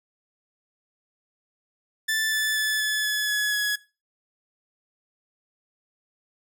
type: tone with pitch steps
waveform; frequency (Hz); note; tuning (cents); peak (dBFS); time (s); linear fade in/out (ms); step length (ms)
sawtooth; 1760 / 1746.8 / 1733.8 / 1720.8 / 1707.9 / 1695.1 / 1682.5; A6 / A6 / A6 / A6 / G#6 / G#6 / G#6; 0 / -13 / -26 / -39 / +48 / +35 / +22; -19; 2.08-3.76; 10; 240
effects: noise-tail reverb RT60 0.3 s tail -20 dB re dry